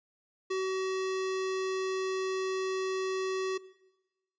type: tone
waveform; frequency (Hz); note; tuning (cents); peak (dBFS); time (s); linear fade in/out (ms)
square; 378.3; F#4; +38; -30; 0.5-3.58; 10
effects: noise-tail reverb RT60 1.0 s tail -19 dB re dry + resampled to 16000 Hz